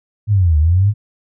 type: linear two-way sweep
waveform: sine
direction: down then up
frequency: 109.3 to 73.6 to 108.1 Hz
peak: -9 dBFS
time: 0.27-0.94 s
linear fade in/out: 50 ms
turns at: 0.58 s
effects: none